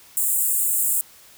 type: high-pass noise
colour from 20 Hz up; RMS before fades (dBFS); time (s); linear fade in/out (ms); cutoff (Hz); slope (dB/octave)
pink; -21; 0.17-1.01; 0; 7400; 96
effects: white hiss -49 dBFS RMS until 1.37 s